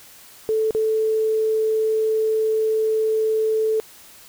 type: tone with dropouts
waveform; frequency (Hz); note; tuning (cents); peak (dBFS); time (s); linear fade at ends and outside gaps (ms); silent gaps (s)
sine; 438.3; A4; -7; -17; 0.49-3.8; 0; 0.708-0.749
effects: white hiss -46 dBFS RMS until 4.28 s